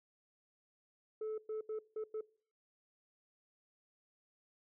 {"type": "tone bursts at uneven times", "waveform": "sine", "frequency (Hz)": 434.4, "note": "A4", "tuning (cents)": -22, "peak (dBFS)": -35, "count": 5, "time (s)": [[1.21, 1.38], [1.49, 1.61], [1.69, 1.79], [1.96, 2.04], [2.14, 2.21]], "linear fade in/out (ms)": 5, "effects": ["noise-tail reverb RT60 0.5 s tail -23 dB re dry", "tanh soft clip ceiling -36 dBFS"]}